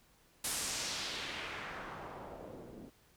white noise with low-pass filter sweep, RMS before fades -42 dBFS, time 0.44-2.9 s, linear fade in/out 5 ms, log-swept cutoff 11000 to 290 Hz, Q 1.4, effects pink hiss -67 dBFS RMS until 3.16 s

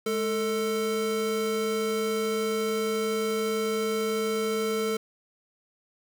square tone pair together, 211.2 / 444.3 Hz, G#3 / A4, +29 / +17 cents, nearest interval octave + minor second, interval 1288 cents, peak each -33 / -27 dBFS, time 0.06-4.97 s, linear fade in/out 5 ms, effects 9-bit

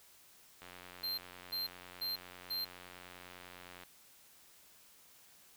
click train, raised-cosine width 0.3 ms, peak -34 dBFS, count 290, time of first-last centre 0.62-3.835 s, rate 89.9 Hz
square tone bursts, 4160 Hz, C8, 11 cents flat, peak -36 dBFS, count 4, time 1.03-2.65 s, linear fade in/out 10 ms, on 150 ms, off 340 ms
effects white hiss -62 dBFS RMS until 5.56 s

